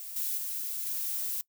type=noise with level steps; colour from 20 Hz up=violet; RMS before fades=-41 / -32 / -35 / -33 dBFS; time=0-1.41 s; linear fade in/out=0 ms; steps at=0.16 / 0.37 / 0.86 s; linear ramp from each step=5 ms; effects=noise-tail reverb RT60 0.1 s tail -22 dB re dry